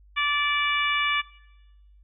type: harmonic tone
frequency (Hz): 582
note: D5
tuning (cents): -16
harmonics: 2 / 3 / 4 / 5 / 6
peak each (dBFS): -27 / -29 / -26 / -31 / -33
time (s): 0.16-1.22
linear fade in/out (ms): 20
effects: noise-tail reverb RT60 1.0 s tail -20 dB re dry + added 50 Hz sine -51 dBFS peak until 2.03 s